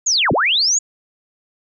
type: linear two-way sweep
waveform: sine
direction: down then up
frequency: 7000 to 87 to 7000 Hz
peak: -13 dBFS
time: 0.06-0.79 s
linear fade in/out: 10 ms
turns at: 0.32 s
effects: none